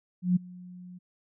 sine tone with ADSR envelope, 180 Hz, F#3, 47 cents flat, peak -18 dBFS, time 0.22-0.99 s, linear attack 140 ms, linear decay 13 ms, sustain -24 dB, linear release 18 ms, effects none

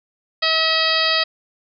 harmonic tone with a mistuned harmonic, 642 Hz, E5, 46 cents flat, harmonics 1 / 2 / 3 / 4 / 5 / 6 / 7 / 8, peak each -25 / -24 / -23 / -25 / -24 / -23 / -23 / -24 dBFS, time 0.42-1.24 s, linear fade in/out 10 ms, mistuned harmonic 8, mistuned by -75 cents, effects none

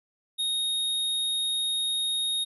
square tone, 3729 Hz, A#7, in tune, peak -26 dBFS, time 0.38-2.45 s, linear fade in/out 20 ms, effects resampled to 32000 Hz

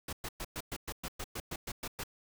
pink noise bursts, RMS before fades -39 dBFS, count 13, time 0.08-2.037 s, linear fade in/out 5 ms, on 49 ms, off 110 ms, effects none

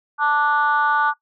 sine chord, D major, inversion second, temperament just, 881 / 1174.7 / 1468.3 Hz, A5 / D6 / F#6, +2 / 0 / -14 cents, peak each -19 dBFS, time 0.18-1.14 s, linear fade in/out 50 ms, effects noise-tail reverb RT60 0.1 s tail -18 dB re dry + tanh soft clip ceiling -8 dBFS

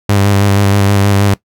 sawtooth tone with vibrato, 100 Hz, G2, 35 cents sharp, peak -4 dBFS, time 0.09-1.34 s, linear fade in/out 5 ms, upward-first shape square, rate 6.3 Hz, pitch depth 21 cents each way, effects noise-tail reverb RT60 0.1 s tail -19 dB re dry

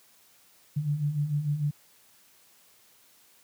sine beating tone pair, 142.1 / 148.8 Hz, C#3 / D3, +43 / +23 cents, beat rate 6.7 Hz, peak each -32 / -26 dBFS, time 0.76-1.71 s, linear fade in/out 10 ms, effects white hiss -60 dBFS RMS until 3.43 s + high-pass 80 Hz 12 dB/octave

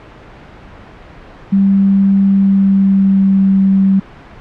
sine tone with pitch glide, 196 to 193.53 Hz, G3 to G3, 0 to -22 cents, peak -7 dBFS, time 1.52-4 s, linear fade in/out 10 ms, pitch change -22 cents, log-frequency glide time 2.25-3.53 s, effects pink hiss -36 dBFS RMS until 4.4 s + low-pass 2000 Hz 12 dB/octave

